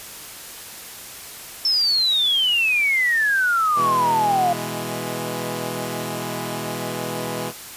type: exponential sweep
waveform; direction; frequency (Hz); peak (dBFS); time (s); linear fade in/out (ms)
sine; down; 5360 to 688; -16; 1.65-4.53; 2
type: chord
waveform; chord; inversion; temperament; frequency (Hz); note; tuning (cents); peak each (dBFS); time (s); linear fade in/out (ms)
10% pulse; E major; second; equal; 123.47 / 164.81 / 207.7; B2 / E3 / G#3; 0 / 0 / 0; -22; 3.75-7.53; 50
effects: white hiss -37 dBFS RMS until 7.76 s + resampled to 32000 Hz